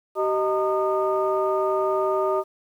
sine tone cluster, 384.4 / 622 / 917 / 1221 Hz, G4 / D#5 / A#5 / D#6, -34 / -1 / -29 / -33 cents, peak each -23 / -24 / -29 / -27 dBFS, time 0.15-2.44 s, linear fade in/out 50 ms, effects tanh soft clip ceiling -10 dBFS + 9-bit

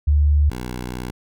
sine / 10% pulse tone pair in turn, 73.42 / 61.74 Hz, D2 / B1, 0 / 0 cents, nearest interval minor third, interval 300 cents, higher first, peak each -12 / -19 dBFS, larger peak first, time 0.07-0.5 / 0.5-1.11 s, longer second, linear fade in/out 10 ms, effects none

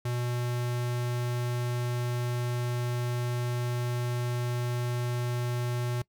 square tone, 121.8 Hz, B2, 24 cents flat, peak -29 dBFS, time 0.05-6.02 s, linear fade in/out 5 ms, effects noise-tail reverb RT60 0.1 s tail -22 dB re dry

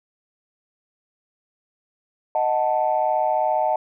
sine chord, D# diminished, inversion none, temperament equal with one note detuned, 622.3 / 737 / 880 Hz, D#5 / F#5 / A5, 0 / -7 / 0 cents, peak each -22 dBFS, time 2.35-3.76 s, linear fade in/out 2 ms, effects tanh soft clip ceiling -9 dBFS

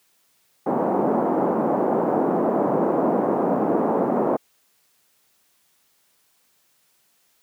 pink band-pass noise, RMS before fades -21 dBFS, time 0.66-4.37 s, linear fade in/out 10 ms, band 210 to 900 Hz, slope 24 dB/octave, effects white hiss -64 dBFS RMS until 7.42 s + high-pass 100 Hz 12 dB/octave

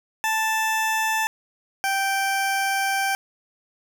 20% pulse tone pair in turn, 880 / 781.5 Hz, A5 / G5, 0 / -6 cents, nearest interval major second, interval 206 cents, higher first, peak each -16 dBFS, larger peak neither, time 0.24-1.27 / 1.84-3.15 s, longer second, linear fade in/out 0 ms, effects none

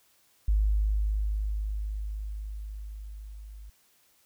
sine tone with level ramp, 51.91 Hz, G#1, in tune, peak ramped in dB -20 to -42 dBFS, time 0.48-3.7 s, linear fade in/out 5 ms, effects white hiss -65 dBFS RMS until 4.25 s

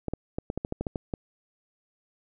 clicks, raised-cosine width 2 ms, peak -16 dBFS, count 11, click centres 0.083 / 0.136 / 0.385 / 0.501 / 0.576 / 0.649 / 0.724 / 0.81 / 0.868 / 0.958 / 1.138 s, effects none

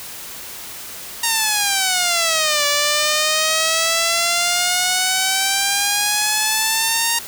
5% pulse exponential two-way sweep, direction down then up, 932.3 to 578 to 932.3 Hz, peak -4 dBFS, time 1.23-7.19 s, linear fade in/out 5 ms, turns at 2.66 s, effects white hiss -33 dBFS RMS until 7.27 s

